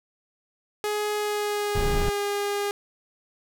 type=tone with pitch glide; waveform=sawtooth; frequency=419.1 to 406.9 Hz; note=G#4 to G#4; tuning=+16 to -35 cents; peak=-21 dBFS; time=0.84-2.71 s; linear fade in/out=0 ms; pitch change=-51 cents; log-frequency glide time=1.16-2.18 s
type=noise; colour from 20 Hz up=brown; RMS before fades=-25 dBFS; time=1.75-2.1 s; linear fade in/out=5 ms
effects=none